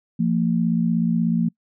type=tone pair together; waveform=sine; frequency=171.9 / 228.4 Hz; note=F3 / A#3; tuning=-27 / -35 cents; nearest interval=perfect fourth; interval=492 cents; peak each=-20 dBFS; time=0.19-1.49 s; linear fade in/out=10 ms; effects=noise-tail reverb RT60 0.1 s tail -26 dB re dry